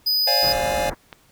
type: tone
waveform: square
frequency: 4978 Hz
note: D#8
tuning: in tune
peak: -18 dBFS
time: 0.06-0.53 s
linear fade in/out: 10 ms
type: chord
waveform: square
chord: D half-diminished seventh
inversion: third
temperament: equal with one note detuned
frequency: 534.6 / 587.3 / 698.5 / 830.6 Hz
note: C5 / D5 / F5 / Ab5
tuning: +37 / 0 / 0 / 0 cents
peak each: -27 dBFS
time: 0.27-0.9 s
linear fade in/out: 5 ms
type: low-pass noise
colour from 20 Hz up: pink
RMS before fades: -31 dBFS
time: 0.42-0.95 s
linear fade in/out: 20 ms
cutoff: 1900 Hz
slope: 48 dB/octave
type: click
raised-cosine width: 0.3 ms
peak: -20 dBFS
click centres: 1.128 s
effects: pink hiss -57 dBFS RMS until 1.31 s